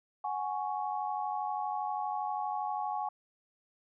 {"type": "chord", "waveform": "sine", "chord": "F# suspended second", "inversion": "none", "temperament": "just", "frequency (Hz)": [740, 832.5, 1110], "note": ["F#5", "G#5", "C#6"], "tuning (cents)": [0, 4, 2], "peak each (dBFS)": [-37, -34, -39], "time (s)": [0.24, 3.09], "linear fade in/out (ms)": 5, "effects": []}